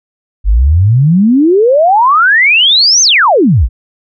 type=exponential two-way sweep; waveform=sine; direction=up then down; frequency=45.81 to 6400 to 45.81 Hz; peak=-4 dBFS; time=0.44-3.69 s; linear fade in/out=50 ms; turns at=3.02 s; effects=none